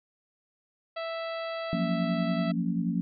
harmonic tone, 659.3 Hz, E5, in tune, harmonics 1 / 2 / 3 / 4 / 5 / 6 / 7, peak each -33 / -39 / -43 / -45 / -47 / -49 / -50 dBFS, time 0.96-2.52 s, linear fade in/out 10 ms
sine chord, Gb major seventh, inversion third, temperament equal with one note detuned, 174.61 / 185 / 229.1 / 277.2 Hz, F3 / Gb3 / Bb3 / Db4, 0 / 0 / -30 / 0 cents, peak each -29 / -34 / -31 / -34 dBFS, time 1.73-3.01 s, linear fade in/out 0 ms
effects none

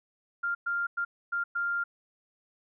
sine tone bursts at uneven times, 1396.9 Hz, F6, in tune, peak -27 dBFS, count 5, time 0.43-0.55 / 0.66-0.87 / 0.97-1.05 / 1.32-1.44 / 1.55-1.84 s, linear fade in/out 10 ms, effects none

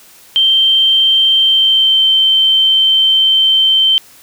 sine tone with pitch glide, 3136 to 3109 Hz, G7 to G7, 0 to -15 cents, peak -7 dBFS, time 0.36-3.98 s, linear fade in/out 0 ms, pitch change -15 cents, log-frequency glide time 1.39-2.04 s, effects white hiss -42 dBFS RMS until 4.22 s

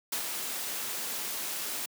white noise with ADSR envelope, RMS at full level -31 dBFS, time 0.12-1.86 s, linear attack 6 ms, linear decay 91 ms, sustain -4 dB, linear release 5 ms, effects high-pass 200 Hz 12 dB/octave

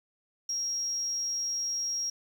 sine tone, 5610 Hz, F8, 7 cents sharp, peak -28 dBFS, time 0.49-2.1 s, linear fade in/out 5 ms, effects tanh soft clip ceiling -25 dBFS + 9-bit

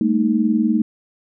sine chord, Ab suspended second, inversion none, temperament equal with one note detuned, 207.7 / 227.8 / 311.1 Hz, Ab3 / Bb3 / Eb4, 0 / -40 / 0 cents, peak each -20 / -17 / -20 dBFS, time 0.01-0.82 s, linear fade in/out 2 ms, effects none

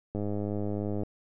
click train, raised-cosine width 2 ms, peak -20 dBFS, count 92, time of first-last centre 0.15-1.033 s, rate 103 Hz, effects none

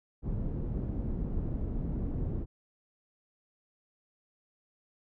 pink low-pass noise, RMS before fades -33 dBFS, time 0.22-2.46 s, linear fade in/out 50 ms, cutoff 260 Hz, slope 12 dB/octave, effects none

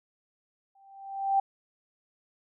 sine tone with exponential growth, 784 Hz, G5, in tune, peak -19 dBFS, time 0.75-1.4 s, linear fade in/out 5 ms, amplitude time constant 140 ms, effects none

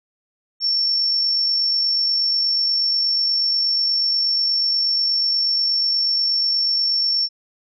sine tone with amplitude modulation, 5440 Hz, F8, 46 cents flat, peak -15 dBFS, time 0.6-7.29 s, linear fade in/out 50 ms, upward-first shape sine, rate 48.3 Hz, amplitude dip 30%, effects none

